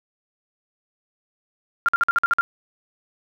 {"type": "tone bursts", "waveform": "sine", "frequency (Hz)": 1391, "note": "F6", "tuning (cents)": -7, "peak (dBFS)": -14, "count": 8, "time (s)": [1.86, 2.41], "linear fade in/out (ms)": 0, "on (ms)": 25, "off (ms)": 50, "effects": []}